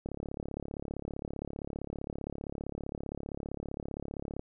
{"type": "click train", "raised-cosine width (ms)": 2, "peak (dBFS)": -24, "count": 154, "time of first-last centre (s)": [0.06, 4.394], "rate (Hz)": 35.3, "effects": []}